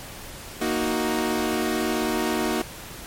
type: chord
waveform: sawtooth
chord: D# minor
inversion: second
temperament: equal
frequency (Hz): 233.1 / 311.1 / 370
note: A#3 / D#4 / F#4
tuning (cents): 0 / 0 / 0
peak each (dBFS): -23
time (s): 0.61-2.62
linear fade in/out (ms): 5
effects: pink hiss -39 dBFS RMS until 3.06 s + MP3 64 kbps